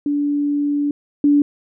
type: tone pair in turn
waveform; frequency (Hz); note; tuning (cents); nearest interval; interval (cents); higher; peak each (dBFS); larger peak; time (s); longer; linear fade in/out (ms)
sine; 289.4 / 289.4; D4 / D4; -25 / -25; unison; 0; neither; -16 / -10; second; 0.06-0.91 / 1.24-1.42; first; 2
effects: none